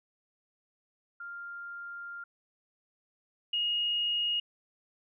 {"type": "tone pair in turn", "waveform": "sine", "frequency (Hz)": [1396.9, 2869], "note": ["F6", "F7"], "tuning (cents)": [0, 46], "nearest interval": "octave", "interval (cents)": 1246, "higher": "second", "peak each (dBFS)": [-39, -27], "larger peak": "second", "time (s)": [[1.2, 2.24], [3.53, 4.4]], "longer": "first", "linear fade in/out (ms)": 5, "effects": []}